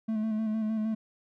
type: tone with vibrato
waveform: triangle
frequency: 218.2 Hz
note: A3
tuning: 14 cents flat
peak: -25 dBFS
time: 0.08-0.95 s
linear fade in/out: 10 ms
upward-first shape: square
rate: 6.5 Hz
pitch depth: 26 cents each way
effects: none